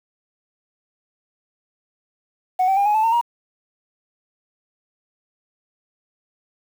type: tone with pitch steps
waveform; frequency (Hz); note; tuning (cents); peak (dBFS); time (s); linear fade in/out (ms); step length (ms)
sine; 740 / 771 / 803.3 / 836.9 / 871.9 / 908.4 / 946.4; F#5 / G5 / G5 / G#5 / A5 / A#5 / A#5; 0 / -29 / +42 / +13 / -16 / -45 / +26; -13; 2.59-3.213; 10; 89
effects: tanh soft clip ceiling -12 dBFS + 7-bit